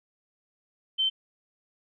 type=tone; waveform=sine; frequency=3094 Hz; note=G7; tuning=23 cents flat; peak=-22 dBFS; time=0.98-1.1 s; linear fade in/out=20 ms; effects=none